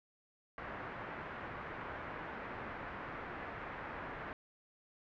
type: low-pass noise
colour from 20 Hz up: white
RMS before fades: -45 dBFS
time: 0.58-4.33 s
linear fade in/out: 0 ms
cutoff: 1800 Hz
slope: 24 dB/octave
effects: none